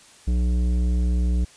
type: tone with tanh clipping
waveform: sine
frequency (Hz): 60.5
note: B1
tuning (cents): -35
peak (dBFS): -20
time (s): 0.27-1.45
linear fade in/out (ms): 10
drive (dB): 12
effects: white hiss -50 dBFS RMS until 1.56 s + resampled to 22050 Hz

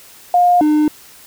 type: tone pair in turn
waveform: sine / triangle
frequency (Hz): 710 / 302.8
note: F5 / D#4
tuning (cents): +28 / -47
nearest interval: octave + minor third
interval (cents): 1475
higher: first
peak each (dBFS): -8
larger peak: neither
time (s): 0.34-0.61 / 0.61-0.88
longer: neither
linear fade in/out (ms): 2
effects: white hiss -42 dBFS RMS until 1.26 s

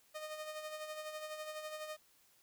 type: tone with tremolo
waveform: sawtooth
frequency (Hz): 616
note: D#5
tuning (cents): -17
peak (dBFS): -37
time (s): 0.14-1.97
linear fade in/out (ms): 20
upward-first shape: sine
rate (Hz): 12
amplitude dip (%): 50
effects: white hiss -69 dBFS RMS until 2.42 s

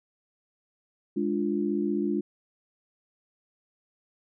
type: chord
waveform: sine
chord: D diminished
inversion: second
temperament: equal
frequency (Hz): 207.7 / 293.7 / 349.2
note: Ab3 / D4 / F4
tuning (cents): 0 / 0 / 0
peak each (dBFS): -29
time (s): 1.16-2.21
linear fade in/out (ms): 10
effects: none

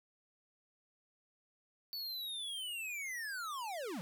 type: linear sweep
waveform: square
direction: down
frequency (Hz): 4506 to 155.56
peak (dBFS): -40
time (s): 1.93-4.01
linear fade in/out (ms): 0
effects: 12-bit

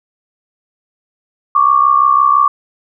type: tone pair together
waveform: sine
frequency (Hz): 1108.8 / 1174.7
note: C#6 / D6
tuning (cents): 0 / 0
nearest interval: minor second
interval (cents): 100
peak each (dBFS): -10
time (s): 1.55-2.48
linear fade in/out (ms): 5
effects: none

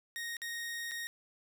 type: tone with dropouts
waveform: sawtooth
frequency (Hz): 1864.7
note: A#6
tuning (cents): 0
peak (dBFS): -34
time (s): 0.16-1.07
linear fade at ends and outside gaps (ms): 0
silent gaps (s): 0.368-0.418 / 0.912-0.917
effects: none

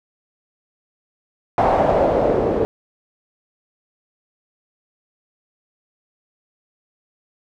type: noise with low-pass filter sweep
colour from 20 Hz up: white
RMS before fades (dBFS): -17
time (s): 1.58-2.65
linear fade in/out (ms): 0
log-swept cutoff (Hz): 780 to 450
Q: 3.2
effects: none

